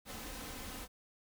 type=noise with comb filter; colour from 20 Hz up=pink; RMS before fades=-45 dBFS; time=0.05-0.88 s; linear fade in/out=50 ms; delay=3.9 ms; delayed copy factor=+0.55; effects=none